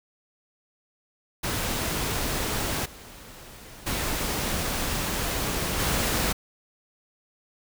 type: noise with level steps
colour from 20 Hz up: pink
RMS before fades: -28 / -45 / -28 / -25 dBFS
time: 1.43-6.33 s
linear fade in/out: 10 ms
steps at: 2.85 / 3.86 / 5.79 s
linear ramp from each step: 10 ms
effects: none